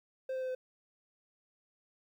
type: tone with pitch steps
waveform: triangle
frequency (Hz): 523.3 / 519.4 / 515.5 / 511.6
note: C5 / C5 / C5 / C5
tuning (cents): 0 / -13 / -26 / -39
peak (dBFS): -32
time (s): 0.29-0.55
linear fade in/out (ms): 5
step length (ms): 65
effects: 12-bit